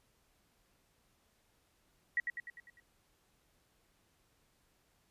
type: tone with echo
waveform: sine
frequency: 1921 Hz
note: B6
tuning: 48 cents flat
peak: -28 dBFS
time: 2.17-2.2 s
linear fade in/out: 2 ms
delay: 100 ms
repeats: 6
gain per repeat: -5 dB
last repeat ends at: 2.8 s
effects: pink hiss -73 dBFS RMS until 5.1 s + resampled to 32000 Hz